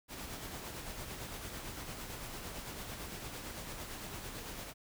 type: noise with tremolo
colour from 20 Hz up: pink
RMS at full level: -43 dBFS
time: 0.08-4.74 s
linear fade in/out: 50 ms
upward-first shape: sine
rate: 8.9 Hz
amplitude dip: 35%
effects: none